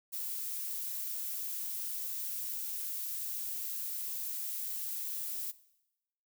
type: noise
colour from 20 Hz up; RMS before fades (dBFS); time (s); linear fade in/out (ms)
violet; -38; 0.12-5.52; 20
effects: noise-tail reverb RT60 0.9 s tail -19 dB re dry